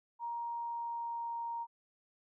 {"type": "tone with pitch glide", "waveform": "sine", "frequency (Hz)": [940, 933], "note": ["A#5", "A#5"], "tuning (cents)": [14, 1], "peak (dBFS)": -36, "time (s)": [0.19, 1.67], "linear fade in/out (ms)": 50, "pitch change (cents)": -13, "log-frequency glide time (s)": [0.35, 1.38], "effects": []}